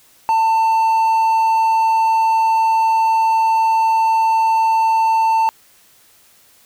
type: tone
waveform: triangle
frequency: 894 Hz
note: A5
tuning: 27 cents sharp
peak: -10 dBFS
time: 0.29-5.49 s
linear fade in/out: 0 ms
effects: white hiss -51 dBFS RMS until 6.65 s